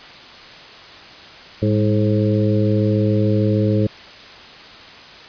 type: harmonic tone with a mistuned harmonic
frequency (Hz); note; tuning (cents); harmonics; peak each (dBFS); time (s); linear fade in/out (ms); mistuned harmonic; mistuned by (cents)
106.7; G#2; +47; 1 / 2 / 3 / 4 / 5; -17 / -20 / -22 / -23 / -24; 1.62-3.87; 5; 2; -68
effects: white hiss -39 dBFS RMS until 5.28 s + resampled to 11025 Hz